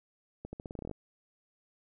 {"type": "accelerating click train", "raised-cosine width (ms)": 2, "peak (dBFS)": -27, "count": 12, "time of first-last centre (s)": [0.45, 0.913], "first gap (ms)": 80, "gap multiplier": 0.86, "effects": []}